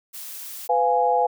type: noise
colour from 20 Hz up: blue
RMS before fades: -36 dBFS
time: 0.13-0.68 s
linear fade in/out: 20 ms
type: chord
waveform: sine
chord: F diminished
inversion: second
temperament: equal with one note detuned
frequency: 499.6 / 698.5 / 830.6 Hz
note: Cb5 / F5 / Ab5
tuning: +20 / 0 / 0 cents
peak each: -22 / -22 / -20 dBFS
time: 0.69-1.27 s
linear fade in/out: 10 ms
effects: none